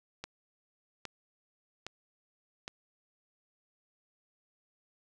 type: click train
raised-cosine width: 0.2 ms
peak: -22 dBFS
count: 4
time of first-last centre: 0.24-2.679 s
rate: 1.23 Hz
effects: none